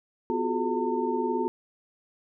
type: tone cluster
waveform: sine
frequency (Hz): 249.7 / 353.8 / 372.7 / 425.8 / 905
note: B3 / F4 / F#4 / G#4 / A5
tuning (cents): +19 / +23 / +13 / +43 / +48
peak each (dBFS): -31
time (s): 0.3-1.48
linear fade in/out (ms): 0
effects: none